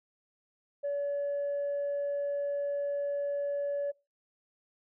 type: tone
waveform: sine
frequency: 570 Hz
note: C#5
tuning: 48 cents sharp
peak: -28 dBFS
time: 0.83-3.92 s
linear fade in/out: 20 ms
effects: noise-tail reverb RT60 0.3 s tail -25 dB re dry + tanh soft clip ceiling -27 dBFS